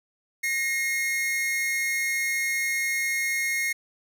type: tone pair together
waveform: 45% pulse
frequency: 1864.7 / 2150 Hz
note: A#6 / C7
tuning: 0 / +47 cents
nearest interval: major second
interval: 247 cents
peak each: -31 / -25 dBFS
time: 0.43-3.73 s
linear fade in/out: 10 ms
effects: none